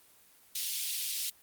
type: high-pass noise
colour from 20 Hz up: pink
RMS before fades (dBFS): -34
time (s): 0.55-1.3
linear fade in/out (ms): 5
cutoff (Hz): 3100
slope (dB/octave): 24
effects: white hiss -61 dBFS RMS until 1.42 s + Opus 24 kbps